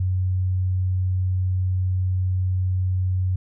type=tone; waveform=sine; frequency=92.5 Hz; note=F#2; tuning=in tune; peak=-19 dBFS; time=0-3.36 s; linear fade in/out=5 ms; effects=none